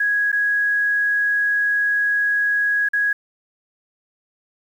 sine tone with dropouts, 1661.2 Hz, G#6, in tune, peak -16 dBFS, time 0-3.13 s, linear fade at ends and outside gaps 5 ms, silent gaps 0.318-0.327 / 2.888-2.933 s, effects 8-bit

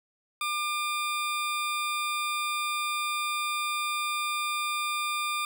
20% pulse tone, 1200 Hz, D6, 37 cents sharp, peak -23 dBFS, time 0.41-5.45 s, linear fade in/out 2 ms, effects none

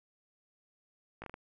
slowing click train, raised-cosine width 0.5 ms, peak -28 dBFS, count 5, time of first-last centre 1.22-1.341 s, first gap 18 ms, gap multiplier 1.36, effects none

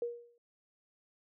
sine tone with exponential decay, 474.9 Hz, A#4, 32 cents sharp, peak -30 dBFS, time 0.02-0.38 s, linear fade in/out 2 ms, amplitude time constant 78 ms, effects none

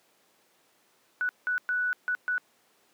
sine tone bursts at uneven times, 1480 Hz, F#6, in tune, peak -25 dBFS, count 5, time 1.21-1.29 / 1.47-1.58 / 1.69-1.93 / 2.08-2.15 / 2.28-2.38 s, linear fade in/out 0 ms, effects pink hiss -65 dBFS RMS until 2.93 s + high-pass 300 Hz 12 dB/octave

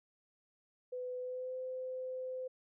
sine tone with pitch glide, 501 to 513 Hz, B4 to C5, +25 to -34 cents, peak -38 dBFS, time 0.92-2.48 s, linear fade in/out 10 ms, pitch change +41 cents, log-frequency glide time 1.19-1.56 s, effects none

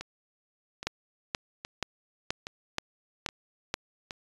two click trains, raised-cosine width 0.2 ms, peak -11 / -20 dBFS, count 7 / 6, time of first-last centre 0.87-3.741 / 0.01-4.108 s, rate 2.09 / 1.22 Hz, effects resampled to 24000 Hz

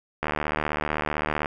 click train, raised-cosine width 0.5 ms, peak -10 dBFS, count 94, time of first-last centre 0.23-1.459 s, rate 75.7 Hz, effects none

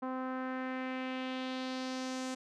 sawtooth tone with low-pass filter sweep, 258.5 Hz, C4, 21 cents flat, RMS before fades -38 dBFS, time 0.02-2.35 s, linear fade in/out 10 ms, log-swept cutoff 1100 to 7500 Hz, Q 2, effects none

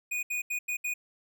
square tone bursts at uneven times, 2469 Hz, D#7, 14 cents flat, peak -30 dBFS, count 5, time 0.11-0.23 / 0.3-0.42 / 0.5-0.59 / 0.68-0.77 / 0.84-0.94 s, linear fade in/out 10 ms, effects none

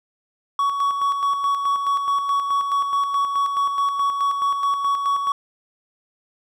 triangle tone with tremolo, 1122 Hz, C#6, 21 cents sharp, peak -15 dBFS, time 0.59-5.32 s, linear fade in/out 2 ms, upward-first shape square, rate 4.7 Hz, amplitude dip 45%, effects none

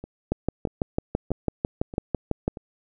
two click trains, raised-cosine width 2 ms, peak -23 / -9 dBFS, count 5 / 14, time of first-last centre 0.04-2.572 / 0.32-2.479 s, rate 1.58 / 6.02 Hz, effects none

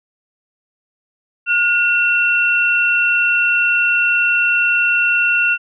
sine tone pair together, 1437 / 2715 Hz, F6 / F7, +49 / -50 cents, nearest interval major seventh, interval 1101 cents, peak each -16 / -14 dBFS, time 1.46-5.58 s, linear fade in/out 50 ms, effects none

